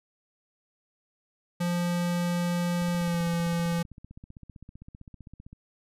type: tone with pitch glide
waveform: square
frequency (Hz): 174.61 to 170.13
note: F3 to F3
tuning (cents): 0 to -45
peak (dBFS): -26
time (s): 1.6-3.83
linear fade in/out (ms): 10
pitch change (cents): -45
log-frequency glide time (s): 2.94-3.22
type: click train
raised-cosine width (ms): 5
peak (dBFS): -33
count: 43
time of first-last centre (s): 2.82-5.53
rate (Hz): 15.5
effects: resampled to 32000 Hz